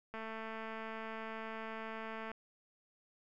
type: click train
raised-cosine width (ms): 0.5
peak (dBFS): -30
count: 484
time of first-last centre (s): 0.14-2.316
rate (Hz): 222
effects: none